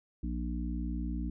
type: harmonic tone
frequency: 60 Hz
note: B1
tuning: 49 cents flat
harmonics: 1 / 3 / 4 / 5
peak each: -34 / -39 / -40 / -41 dBFS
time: 0.23-1.3 s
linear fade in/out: 5 ms
effects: none